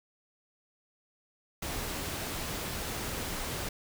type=noise; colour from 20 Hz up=pink; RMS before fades=-36 dBFS; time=1.62-3.69 s; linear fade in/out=5 ms; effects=none